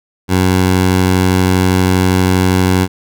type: tone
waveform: 15% pulse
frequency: 92.5 Hz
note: F#2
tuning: in tune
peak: -3 dBFS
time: 0.28-2.88 s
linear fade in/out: 50 ms
effects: none